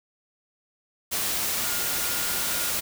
sine tone in noise, 1422 Hz, F6, 31 cents sharp, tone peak -38 dBFS, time 1.63-2.71 s, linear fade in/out 20 ms, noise white, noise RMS -27 dBFS, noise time 1.11-2.81 s, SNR -14 dB, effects none

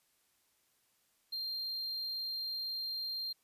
triangle tone, 4186 Hz, C8, in tune, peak -35 dBFS, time 1.32-3.33 s, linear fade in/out 10 ms, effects white hiss -74 dBFS RMS until 3.43 s + resampled to 32000 Hz

